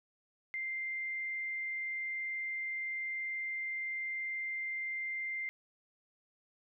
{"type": "tone", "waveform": "sine", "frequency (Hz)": 2093, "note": "C7", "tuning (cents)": 0, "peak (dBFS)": -35, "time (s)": [0.54, 5.49], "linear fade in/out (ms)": 0, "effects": []}